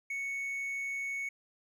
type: tone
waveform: triangle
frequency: 2217 Hz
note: C#7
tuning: in tune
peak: -32 dBFS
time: 0.1-1.29 s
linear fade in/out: 5 ms
effects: none